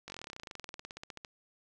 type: slowing click train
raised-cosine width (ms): 0.2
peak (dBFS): -26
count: 29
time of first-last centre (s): 0.08-1.248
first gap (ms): 20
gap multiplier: 1.05
effects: none